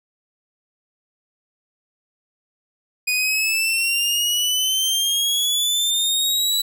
sawtooth exponential sweep, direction up, 2466 to 3951 Hz, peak -15 dBFS, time 3.07-6.62 s, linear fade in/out 10 ms, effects none

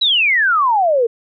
sine exponential sweep, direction down, 4008 to 445.7 Hz, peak -11 dBFS, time 0.01-1.07 s, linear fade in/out 10 ms, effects none

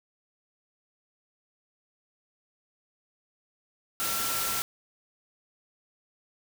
sine tone in noise, 1354 Hz, E6, 46 cents sharp, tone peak -36 dBFS, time 4-4.62 s, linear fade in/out 0 ms, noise white, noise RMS -30 dBFS, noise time 4-4.62 s, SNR -9 dB, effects none

